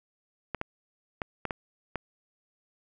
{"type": "clicks", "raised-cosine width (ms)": 0.5, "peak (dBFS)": -16, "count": 6, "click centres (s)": [0.547, 0.614, 1.218, 1.453, 1.508, 1.957], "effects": []}